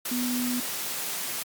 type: tone in noise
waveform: sine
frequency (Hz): 246.9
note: B3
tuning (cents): 0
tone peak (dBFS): -26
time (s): 0.11-0.6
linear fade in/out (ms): 5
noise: white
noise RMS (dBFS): -32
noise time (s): 0.05-1.43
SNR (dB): +3
effects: high-pass 150 Hz 12 dB/octave + Opus 48 kbps